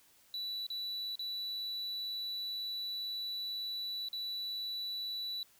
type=tone with dropouts; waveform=triangle; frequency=3951 Hz; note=B7; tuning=in tune; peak=-35 dBFS; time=0.34-5.43 s; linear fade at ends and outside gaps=1 ms; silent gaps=0.666-0.702 / 1.155-1.193 / 4.086-4.13 s; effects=white hiss -65 dBFS RMS until 5.59 s